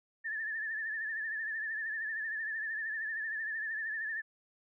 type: tone with vibrato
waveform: sine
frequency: 1763 Hz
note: A6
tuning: 3 cents sharp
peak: -34 dBFS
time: 0.24-4.22 s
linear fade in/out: 20 ms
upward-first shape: triangle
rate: 13 Hz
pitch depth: 83 cents each way
effects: none